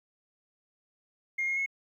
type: tone with pitch steps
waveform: sine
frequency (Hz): 2130 / 2147 / 2180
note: C7 / C7 / C#7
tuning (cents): +30 / +44 / -29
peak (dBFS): -26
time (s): 1.38-1.662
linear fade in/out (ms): 10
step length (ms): 94
effects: tanh soft clip ceiling -24 dBFS + 11-bit